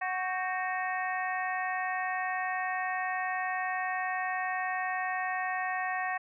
harmonic tone with a mistuned harmonic, 370 Hz, F#4, in tune, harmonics 2 / 3 / 4 / 5 / 6 / 7, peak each -33 / -38 / -43 / -34 / -44 / -44 dBFS, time 0.01-6.18 s, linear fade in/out 10 ms, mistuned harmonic 4, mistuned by +95 cents, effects none

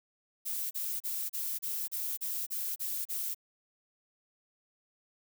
violet noise bursts, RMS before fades -35 dBFS, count 10, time 0.45-3.347 s, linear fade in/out 20 ms, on 260 ms, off 33 ms, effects none

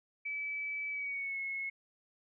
sine tone with pitch glide, 2300 to 2181 Hz, D7 to C#7, -37 to -29 cents, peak -35 dBFS, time 0.25-1.7 s, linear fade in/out 10 ms, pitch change -92 cents, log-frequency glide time 0.9-1.39 s, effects none

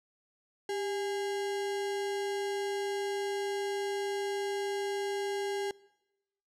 sine tone with sample-and-hold, 396.7 Hz, G4, 21 cents sharp, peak -31 dBFS, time 0.69-5.71 s, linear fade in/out 2 ms, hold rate 1225 Hz, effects noise-tail reverb RT60 1.0 s tail -23 dB re dry + low-pass 9000 Hz 12 dB/octave

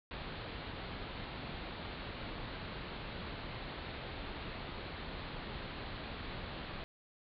pink low-pass noise, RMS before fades -44 dBFS, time 0.11-6.84 s, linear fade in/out 0 ms, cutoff 4400 Hz, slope 96 dB/octave, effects none

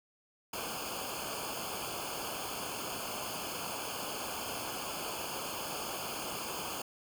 pink noise with comb filter, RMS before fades -39 dBFS, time 0.53-6.82 s, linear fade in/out 5 ms, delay 0.52 ms, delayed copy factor -1, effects none

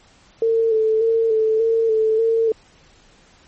sine tone with vibrato, 446.2 Hz, A4, 24 cents sharp, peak -14 dBFS, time 0.42-2.52 s, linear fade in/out 2 ms, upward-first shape square, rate 1.7 Hz, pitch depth 28 cents each way, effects pink hiss -52 dBFS RMS until 3.47 s + MP3 32 kbps

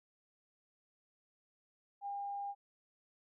sine tone, 804 Hz, G5, 44 cents sharp, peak -38 dBFS, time 2.01-2.55 s, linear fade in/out 50 ms, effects none

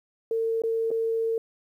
sine tone with dropouts, 452.5 Hz, A4, 48 cents sharp, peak -23 dBFS, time 0.31-1.38 s, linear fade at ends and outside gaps 2 ms, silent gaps 0.62-0.636 / 0.906-0.913 s, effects 10-bit

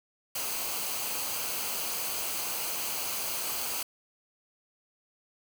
white noise with comb filter, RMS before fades -33 dBFS, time 0.35-3.83 s, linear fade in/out 5 ms, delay 0.55 ms, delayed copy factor -0.5, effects none

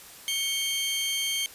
sawtooth tone pair together, 2217 / 3160 Hz, C#7 / G7, 0 / +13 cents, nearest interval tritone, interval 613 cents, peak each -29 / -24 dBFS, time 0.28-1.46 s, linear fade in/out 0 ms, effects white hiss -47 dBFS RMS until 1.54 s + resampled to 32000 Hz

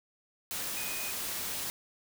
sine tone in noise, 2489 Hz, D#7, in tune, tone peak -41 dBFS, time 0.77-1.11 s, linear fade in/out 0 ms, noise white, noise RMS -36 dBFS, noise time 0.51-1.7 s, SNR -8 dB, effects none

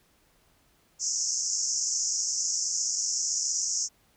white band-pass noise, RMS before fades -29 dBFS, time 0.99-3.89 s, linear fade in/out 50 ms, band 5300 to 7200 Hz, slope 96 dB/octave, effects pink hiss -65 dBFS RMS until 4.16 s

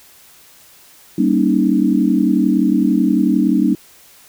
sine chord, Eb dominant seventh, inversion first, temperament just, 194.45 / 233.3 / 280 / 311.1 Hz, G3 / Bb3 / Db4 / Eb4, -14 / +2 / +18 / 0 cents, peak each -17 dBFS, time 1.18-3.75 s, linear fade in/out 5 ms, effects white hiss -46 dBFS RMS until 4.28 s

